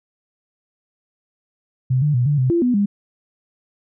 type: tone with pitch steps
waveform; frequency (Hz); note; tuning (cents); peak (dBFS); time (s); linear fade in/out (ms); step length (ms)
sine; 128.7 / 148.5 / 122.7 / 146.3 / 128.8 / 341.3 / 247.2 / 202.4; C3 / D3 / B2 / D3 / C3 / F4 / B3 / G#3; -28 / +20 / -11 / -6 / -27 / -40 / +2 / -44; -14; 1.9-2.86; 10; 120
effects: none